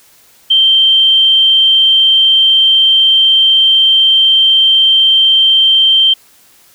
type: tone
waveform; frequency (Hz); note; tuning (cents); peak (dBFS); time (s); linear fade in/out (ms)
sine; 3136; G7; 0; -5; 0.5-6.14; 10
effects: white hiss -46 dBFS RMS until 6.74 s